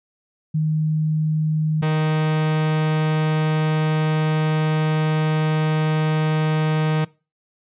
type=tone pair in turn; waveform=sine / 45% pulse; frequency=155.56 / 155.56 Hz; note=D#3 / D#3; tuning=0 / 0 cents; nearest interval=unison; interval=0 cents; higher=neither; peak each=-17 dBFS; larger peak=neither; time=0.54-1.82 / 1.82-7.05 s; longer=second; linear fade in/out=10 ms; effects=noise-tail reverb RT60 0.3 s tail -22 dB re dry + resampled to 8000 Hz